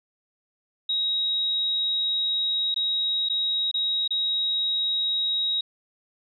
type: tone with dropouts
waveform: sine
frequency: 3804 Hz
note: A#7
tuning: 34 cents sharp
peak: -22 dBFS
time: 0.89-5.61 s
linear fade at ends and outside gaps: 5 ms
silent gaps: 2.744-2.761 / 3.288-3.297 / 3.714-3.741 / 4.078-4.106 s
effects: none